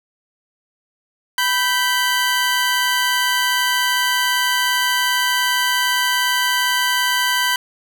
20% pulse tone pair together, 987.8 / 1550.4 Hz, B5 / G6, 0 / -20 cents, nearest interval minor sixth, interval 780 cents, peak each -14 dBFS, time 1.38-7.56 s, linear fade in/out 2 ms, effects none

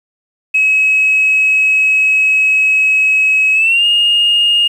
sine tone with pitch glide, 2562 to 2843 Hz, E7 to F7, -50 to +30 cents, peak -7 dBFS, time 0.54-4.68 s, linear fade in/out 10 ms, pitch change +180 cents, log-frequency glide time 3.54-3.85 s, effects tanh soft clip ceiling -4 dBFS + 7-bit

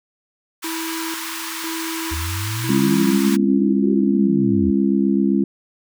pink high-pass noise, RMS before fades -29 dBFS, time 0.62-3.37 s, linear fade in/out 20 ms, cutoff 890 Hz, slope 96 dB/octave
square tone with tremolo, 326.3 Hz, E4, 18 cents flat, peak -27 dBFS, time 0.64-3.13 s, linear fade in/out 5 ms, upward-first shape square, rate 1 Hz, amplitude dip 65%
sine exponential two-way sweep, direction up then down, 75 to 384.7 to 75 Hz, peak -23 dBFS, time 2.11-4.71 s, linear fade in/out 10 ms, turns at 3.92 s
harmonic tone, 67.7 Hz, C#2, 40 cents flat, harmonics 3 / 4 / 5, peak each -17 / -19 / -21 dBFS, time 2.69-5.44 s, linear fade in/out 5 ms
effects none

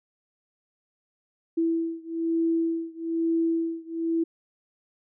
sine beating tone pair, 329.6 / 330.7 Hz, E4 / E4, 0 / +6 cents, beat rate 1.1 Hz, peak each -26 / -27 dBFS, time 1.57-4.24 s, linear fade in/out 10 ms, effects none

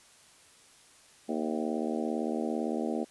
harmonic tone with a mistuned harmonic, 77.78 Hz, D#2, in tune, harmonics 3 / 4 / 5 / 6 / 7 / 8 / 9 / 10, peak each -33 / -35 / -37 / -39 / -40 / -41 / -42 / -43 dBFS, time 1.28-3.05 s, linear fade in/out 20 ms, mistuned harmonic 9, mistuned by -33 cents, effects white hiss -58 dBFS RMS until 3.1 s + resampled to 24000 Hz

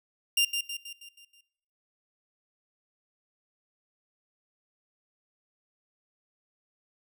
sawtooth tone with echo, 2794 Hz, F7, in tune, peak -18 dBFS, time 0.37-0.45 s, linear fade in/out 5 ms, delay 160 ms, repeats 6, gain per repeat -6 dB, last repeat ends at 1.41 s, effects noise-tail reverb RT60 0.8 s tail -21 dB re dry

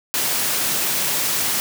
white high-pass noise, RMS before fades -21 dBFS, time 0.14-1.6 s, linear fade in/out 0 ms, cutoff 100 Hz, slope 24 dB/octave, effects none

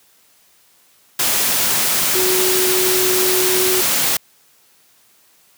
sine tone in noise, 370 Hz, F#4, in tune, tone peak -18 dBFS, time 2.15-3.81 s, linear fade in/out 5 ms, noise white, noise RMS -17 dBFS, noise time 1.19-4.17 s, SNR -4 dB, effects white hiss -54 dBFS RMS until 5.57 s + high-pass 100 Hz 12 dB/octave

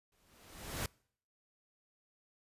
pink noise with exponential growth, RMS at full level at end -36 dBFS, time 0.12-0.86 s, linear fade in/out 2 ms, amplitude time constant 160 ms, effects noise-tail reverb RT60 0.6 s tail -26 dB re dry + resampled to 32000 Hz

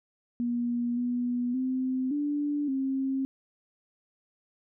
sine tone with pitch steps, 239.7 / 244.2 / 258.5 / 291.7 / 267.6 Hz, A#3 / B3 / C4 / D4 / C4, +48 / -19 / -21 / -12 / +39 cents, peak -26 dBFS, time 0.4-3.25 s, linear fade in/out 0 ms, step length 570 ms, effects none

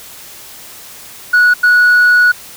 sine tone bursts at uneven times, 1465 Hz, F#6, 18 cents flat, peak -3 dBFS, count 2, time 1.33-1.54 / 1.63-2.32 s, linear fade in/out 10 ms, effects tanh soft clip ceiling -4 dBFS + white hiss -34 dBFS RMS until 2.56 s

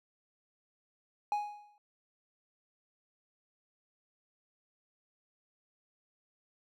triangle tone with exponential decay, 830.6 Hz, G#5, in tune, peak -25 dBFS, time 1.32-1.78 s, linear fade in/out 1 ms, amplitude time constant 100 ms, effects none

